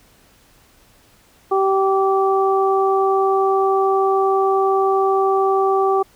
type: harmonic tone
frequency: 387.1 Hz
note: G4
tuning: 22 cents flat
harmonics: 1 / 2 / 3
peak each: -16 / -19 / -21 dBFS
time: 1.51-6.03 s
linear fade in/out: 10 ms
effects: pink hiss -53 dBFS RMS until 6.15 s